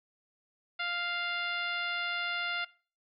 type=harmonic tone; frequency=698.5 Hz; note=F5; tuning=in tune; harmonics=1 / 2 / 3 / 4 / 5 / 6 / 7; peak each=-42 / -35 / -37 / -39 / -41 / -46 / -51 dBFS; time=0.79-2.65 s; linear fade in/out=10 ms; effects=noise-tail reverb RT60 0.4 s tail -21 dB re dry